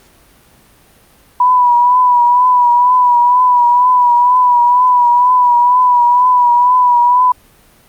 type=tone with vibrato; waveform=sine; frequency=982 Hz; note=B5; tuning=10 cents flat; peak=-6 dBFS; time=1.4-7.32 s; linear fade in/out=5 ms; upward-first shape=triangle; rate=2.1 Hz; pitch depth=48 cents each way; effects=pink hiss -47 dBFS RMS until 7.88 s + Opus 48 kbps